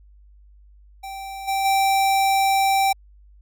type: tone with level steps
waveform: square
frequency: 780 Hz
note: G5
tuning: 9 cents flat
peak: -32 / -21 / -17 dBFS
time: 1.03-2.93 s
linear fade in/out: 10 ms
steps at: 1.47 / 1.64 s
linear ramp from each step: 20 ms
effects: added 50 Hz sine -47 dBFS peak until 3.41 s